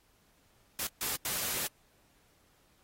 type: noise bursts at uneven times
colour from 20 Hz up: white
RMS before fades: -34 dBFS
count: 3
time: 0.79-0.87 / 1.01-1.16 / 1.25-1.67 s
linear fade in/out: 2 ms
effects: pink hiss -68 dBFS RMS until 2.83 s + AAC 48 kbps